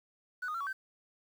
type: tone with pitch steps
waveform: triangle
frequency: 1482 / 1235 / 1355 / 1126 / 1549 Hz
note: F#6 / D#6 / E6 / C#6 / G6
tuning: +2 / -13 / +47 / +27 / -21 cents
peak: -31 dBFS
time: 0.42-0.73 s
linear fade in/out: 10 ms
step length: 62 ms
effects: tanh soft clip ceiling -30 dBFS + 10-bit